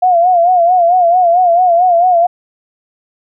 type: tone with vibrato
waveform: sine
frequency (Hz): 706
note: F5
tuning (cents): +19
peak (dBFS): -6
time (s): 0.02-2.27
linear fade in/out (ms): 10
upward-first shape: sine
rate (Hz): 4.5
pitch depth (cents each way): 84
effects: none